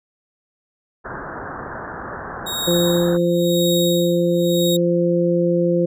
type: low-pass noise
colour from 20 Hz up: white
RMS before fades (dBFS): -31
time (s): 1.04-3.18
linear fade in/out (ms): 20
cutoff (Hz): 1700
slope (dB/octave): 96
type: tone with tremolo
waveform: sawtooth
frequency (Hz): 3761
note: A#7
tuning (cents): +15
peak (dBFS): -18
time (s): 2.46-4.77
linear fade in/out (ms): 10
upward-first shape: sine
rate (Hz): 0.97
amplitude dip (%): 90
type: harmonic tone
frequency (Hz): 173.1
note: F3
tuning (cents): -15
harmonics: 1 / 2 / 3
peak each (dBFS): -19 / -19 / -19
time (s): 2.67-5.86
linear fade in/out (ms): 10
effects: none